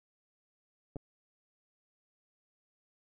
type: clicks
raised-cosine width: 2 ms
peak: -29 dBFS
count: 2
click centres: 0.959 / 0.966 s
effects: none